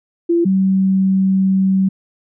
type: tone pair in turn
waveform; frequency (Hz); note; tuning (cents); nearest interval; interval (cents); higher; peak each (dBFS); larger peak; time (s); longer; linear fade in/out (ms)
sine; 340.5 / 191.1; F4 / G3; -44 / -44; minor seventh; 1000; first; -11; neither; 0.29-0.45 / 0.45-1.89; second; 10
effects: none